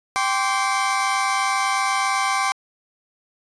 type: chord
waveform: 30% pulse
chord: G suspended fourth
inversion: none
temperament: equal with one note detuned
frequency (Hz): 784 / 1046.5 / 1154.5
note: G5 / C6 / D6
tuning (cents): 0 / 0 / -30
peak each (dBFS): -21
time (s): 0.16-2.52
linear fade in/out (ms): 0
effects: resampled to 22050 Hz

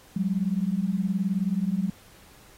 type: beating tone pair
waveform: sine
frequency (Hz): 181.3 / 200.3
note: F#3 / G3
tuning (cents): -35 / +38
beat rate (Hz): 19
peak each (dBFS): -26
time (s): 0.16-1.9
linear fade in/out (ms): 5
effects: pink hiss -54 dBFS RMS until 2.57 s + AAC 48 kbps

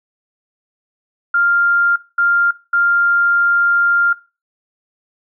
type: tone bursts at uneven times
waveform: sine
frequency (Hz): 1396.9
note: F6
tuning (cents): 0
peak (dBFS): -11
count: 3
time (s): 1.34-1.96 / 2.18-2.51 / 2.73-4.13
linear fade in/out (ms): 5
effects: noise-tail reverb RT60 0.3 s tail -19 dB re dry

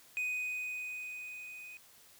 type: tone with level ramp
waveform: triangle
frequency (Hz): 2495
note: D#7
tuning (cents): +4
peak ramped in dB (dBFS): -30 to -45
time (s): 0.17-1.77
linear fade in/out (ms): 0
effects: white hiss -60 dBFS RMS until 2.19 s

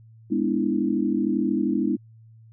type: chord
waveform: sine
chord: E dominant seventh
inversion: first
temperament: just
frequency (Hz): 206 / 247.2 / 296.7 / 329.6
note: G#3 / B3 / D4 / E4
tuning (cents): -14 / +2 / +18 / 0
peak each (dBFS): -26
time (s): 0.3-1.97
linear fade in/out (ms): 20
effects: added 112 Hz sine -47 dBFS peak until 2.52 s

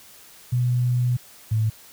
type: tone pair in turn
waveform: sine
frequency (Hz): 123.5 / 110.03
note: B2 / A2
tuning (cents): 0 / 0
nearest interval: major second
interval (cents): 200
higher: first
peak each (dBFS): -18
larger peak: neither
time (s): 0.52-1.17 / 1.51-1.7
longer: first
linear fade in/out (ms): 10
effects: white hiss -48 dBFS RMS until 1.92 s

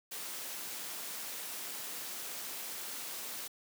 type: noise with amplitude modulation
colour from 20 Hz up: white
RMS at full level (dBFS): -40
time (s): 0.11-3.48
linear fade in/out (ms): 10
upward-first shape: sine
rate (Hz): 215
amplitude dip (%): 40
effects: high-pass 200 Hz 12 dB/octave

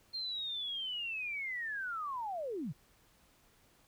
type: linear sweep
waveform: sine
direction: down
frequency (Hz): 4224 to 114.7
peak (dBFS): -36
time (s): 0.13-2.73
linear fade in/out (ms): 20
effects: pink hiss -67 dBFS RMS until 3.87 s

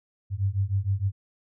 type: beating tone pair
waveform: sine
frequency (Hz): 95 / 101.5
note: F#2 / G#2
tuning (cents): +46 / -39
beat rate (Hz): 6.5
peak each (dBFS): -26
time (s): 0.3-1.12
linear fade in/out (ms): 50
effects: none

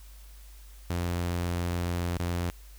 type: tone with dropouts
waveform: sawtooth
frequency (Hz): 87.2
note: F2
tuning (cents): -2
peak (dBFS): -24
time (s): 0.9-2.5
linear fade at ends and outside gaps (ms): 0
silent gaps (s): 2.172-2.196
effects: added 50 Hz sine -46 dBFS peak until 2.78 s + white hiss -57 dBFS RMS until 2.78 s

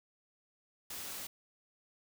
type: noise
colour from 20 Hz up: white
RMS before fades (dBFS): -43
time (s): 0.9-1.27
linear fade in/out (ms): 5
effects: none

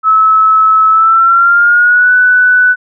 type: tone with pitch glide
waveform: sine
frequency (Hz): 1298 to 1491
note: E6 to F#6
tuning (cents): -27 to +13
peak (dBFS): -4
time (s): 0.03-2.76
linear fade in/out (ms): 50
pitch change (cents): +240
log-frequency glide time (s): 0.89-2.13
effects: none

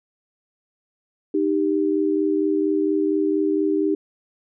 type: tone pair together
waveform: sine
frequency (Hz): 309 / 393.3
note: D#4 / G4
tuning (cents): -12 / +6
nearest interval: major third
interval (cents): 418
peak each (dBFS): -20 / -21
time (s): 1.34-3.95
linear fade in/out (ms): 5
effects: none

